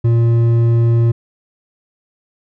triangle tone with hard clipping, 116.5 Hz, A#2, 1 cent flat, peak -11 dBFS, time 0.04-1.12 s, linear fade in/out 10 ms, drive 10 dB, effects none

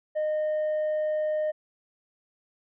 sine tone with tanh clipping, 614 Hz, D#5, 23 cents flat, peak -25 dBFS, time 0.15-1.52 s, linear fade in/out 20 ms, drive 2 dB, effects none

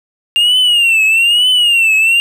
triangle tone with vibrato, 2794 Hz, F7, in tune, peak -6 dBFS, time 0.36-2.2 s, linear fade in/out 0 ms, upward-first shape triangle, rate 1.1 Hz, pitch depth 150 cents each way, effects none

